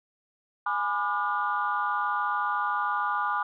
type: chord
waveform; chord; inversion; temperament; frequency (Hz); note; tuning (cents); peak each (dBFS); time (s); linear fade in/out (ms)
sine; G# diminished seventh; none; just; 830.6 / 996.7 / 1196.1 / 1435.3; G#5 / B5 / D6 / F6; 0 / +16 / +31 / +47; -31 / -31 / -28 / -31; 0.66-3.43; 5
effects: tanh soft clip ceiling -16 dBFS